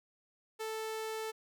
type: tone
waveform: sawtooth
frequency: 440 Hz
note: A4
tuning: in tune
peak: -33 dBFS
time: 0.59-1.32 s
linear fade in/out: 20 ms
effects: none